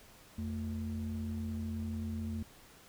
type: ring-modulated tone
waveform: triangle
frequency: 68.1 Hz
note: C#2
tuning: 30 cents flat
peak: -30 dBFS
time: 0.38-2.43 s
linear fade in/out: 5 ms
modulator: 154 Hz
effects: pink hiss -58 dBFS RMS until 2.88 s

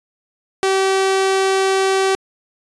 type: tone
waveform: sawtooth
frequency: 384.5 Hz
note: G4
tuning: 33 cents flat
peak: -10 dBFS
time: 0.63-2.15 s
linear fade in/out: 0 ms
effects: resampled to 22050 Hz

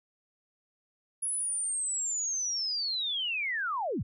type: linear sweep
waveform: sine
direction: down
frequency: 10500 to 60.1 Hz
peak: -29 dBFS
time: 1.22-4.03 s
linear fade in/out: 10 ms
effects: none

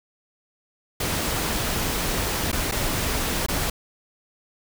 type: noise with dropouts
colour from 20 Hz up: pink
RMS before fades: -25 dBFS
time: 1-3.7 s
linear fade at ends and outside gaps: 5 ms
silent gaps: 2.517-2.527 / 2.714-2.72 / 3.464-3.484 s
effects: none

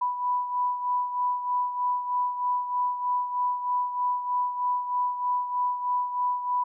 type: beating tone pair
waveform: sine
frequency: 987.8 / 991 Hz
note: B5 / B5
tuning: 0 / +6 cents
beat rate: 3.2 Hz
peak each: -25 / -32 dBFS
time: 0.01-6.64 s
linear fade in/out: 10 ms
effects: none

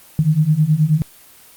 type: beating tone pair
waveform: sine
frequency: 149 / 158.4 Hz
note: D3 / D#3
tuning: +25 / +31 cents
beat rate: 9.4 Hz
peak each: -16 / -14 dBFS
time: 0.19-1.02 s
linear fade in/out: 0 ms
effects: white hiss -45 dBFS RMS until 1.56 s + Opus 24 kbps

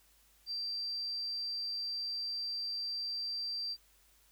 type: tone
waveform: sine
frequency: 4699 Hz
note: D8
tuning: in tune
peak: -35 dBFS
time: 0.46-3.77 s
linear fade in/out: 50 ms
effects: added 50 Hz sine -70 dBFS peak until 4.31 s + white hiss -67 dBFS RMS until 4.31 s

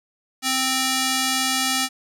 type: tone with band-pass filter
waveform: square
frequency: 261.6 Hz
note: C4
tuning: in tune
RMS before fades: -22 dBFS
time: 0.42-1.89 s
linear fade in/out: 50 ms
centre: 6100 Hz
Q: 0.56
effects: none

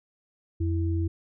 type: tone pair together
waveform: sine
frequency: 87.31 / 329.1 Hz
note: F2 / E4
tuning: 0 / -3 cents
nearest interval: octave + major seventh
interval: 2297 cents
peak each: -24 / -31 dBFS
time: 0.6-1.08 s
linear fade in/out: 10 ms
effects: none

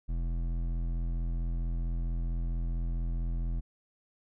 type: tone with hard clipping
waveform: sine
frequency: 42.23 Hz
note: E1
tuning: 43 cents sharp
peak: -31 dBFS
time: 0.08-3.61 s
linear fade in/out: 20 ms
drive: 11 dB
effects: none

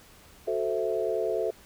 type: chord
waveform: sine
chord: F# half-diminished seventh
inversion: none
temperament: equal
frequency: 370 / 440 / 523.3 / 659.3 Hz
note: F#4 / A4 / C5 / E5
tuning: 0 / 0 / 0 / 0 cents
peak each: -32 / -29 / -33 / -31 dBFS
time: 0.47-1.51 s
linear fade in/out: 10 ms
effects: pink hiss -54 dBFS RMS until 1.65 s

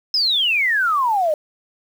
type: exponential sweep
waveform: sine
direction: down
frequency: 5250 to 587.3 Hz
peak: -15 dBFS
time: 0.14-1.34 s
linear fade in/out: 2 ms
effects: 7-bit

